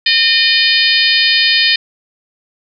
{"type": "harmonic tone", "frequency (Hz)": 610, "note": "D#5", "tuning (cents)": -34, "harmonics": [3, 4, 5, 6, 7, 8], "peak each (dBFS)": [-16, -16, -16, -16, -16, -16], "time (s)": [0.06, 1.76], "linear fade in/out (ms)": 5, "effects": []}